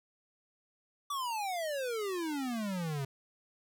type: exponential sweep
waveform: square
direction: down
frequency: 1174.7 to 132.6 Hz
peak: -34 dBFS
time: 1.1-3.05 s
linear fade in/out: 5 ms
effects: none